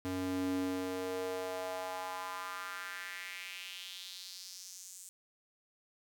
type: tone with high-pass filter sweep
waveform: square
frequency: 92.5 Hz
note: F#2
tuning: in tune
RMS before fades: -40 dBFS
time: 0.05-5.09 s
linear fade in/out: 0 ms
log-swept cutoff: 190 to 7900 Hz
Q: 3
effects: none